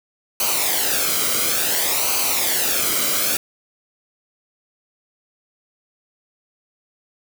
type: noise with flanger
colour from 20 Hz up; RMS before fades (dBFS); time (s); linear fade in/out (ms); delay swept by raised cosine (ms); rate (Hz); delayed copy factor
white; -20; 0.4-3.37; 2; 0.56 to 1.15; 0.57; -0.65
effects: none